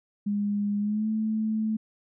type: tone with pitch glide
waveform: sine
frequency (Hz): 204.7 to 218.1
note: G#3 to A3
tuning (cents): -25 to -15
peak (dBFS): -24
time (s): 0.26-1.77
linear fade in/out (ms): 10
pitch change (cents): +110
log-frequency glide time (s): 0.79-1.08
effects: none